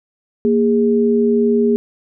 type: tone pair together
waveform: sine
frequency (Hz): 233.1 / 411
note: A#3 / G#4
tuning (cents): 0 / -18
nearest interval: minor seventh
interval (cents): 982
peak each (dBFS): -14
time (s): 0.45-1.76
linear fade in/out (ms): 0
effects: none